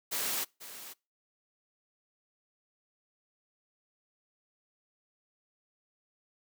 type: noise with echo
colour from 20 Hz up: white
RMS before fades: -33 dBFS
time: 0.11-0.45 s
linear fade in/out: 20 ms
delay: 490 ms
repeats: 1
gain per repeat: -13 dB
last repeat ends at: 0.94 s
effects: noise-tail reverb RT60 0.3 s tail -26 dB re dry + high-pass 200 Hz 12 dB/octave